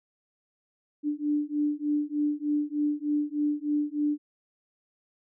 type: beating tone pair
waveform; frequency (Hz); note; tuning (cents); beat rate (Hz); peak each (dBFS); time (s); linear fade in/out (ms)
sine; 293.9 / 297.2; D4 / D4; +1 / +21; 3.3; -28; 1.03-4.18; 50
effects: none